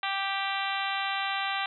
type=harmonic tone; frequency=392 Hz; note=G4; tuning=in tune; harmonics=2 / 3 / 4 / 5 / 6 / 7 / 8 / 9 / 10; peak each=-33 / -35 / -36 / -37 / -38 / -38 / -39 / -40 / -40 dBFS; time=0.03-1.66 s; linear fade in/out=2 ms; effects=none